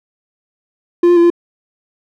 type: tone with pitch steps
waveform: triangle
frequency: 347.7 / 350.9 / 341.2 / 345.1 Hz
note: F4 / F4 / F4 / F4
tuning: -8 / +8 / -40 / -21 cents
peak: -4 dBFS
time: 1.03-1.302 s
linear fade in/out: 5 ms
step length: 68 ms
effects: none